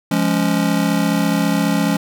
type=chord; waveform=square; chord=Db major; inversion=first; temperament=just; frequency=173.24 / 207.9 / 277.2 Hz; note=F3 / Ab3 / Db4; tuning=-14 / +2 / 0 cents; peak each=-20 dBFS; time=0.11-1.97 s; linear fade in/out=5 ms; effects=none